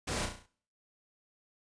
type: noise with echo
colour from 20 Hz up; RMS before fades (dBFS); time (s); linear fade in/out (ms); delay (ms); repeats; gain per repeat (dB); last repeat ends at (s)
pink; -35; 0.07-0.26; 10; 34; 6; -5; 0.464
effects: noise-tail reverb RT60 0.5 s tail -20 dB re dry + resampled to 22050 Hz